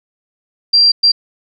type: tone bursts at uneven times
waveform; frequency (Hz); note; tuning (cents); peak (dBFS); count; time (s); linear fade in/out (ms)
sine; 4734; D8; +13; -6; 2; 0.73-0.92 / 1.03-1.12; 10
effects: none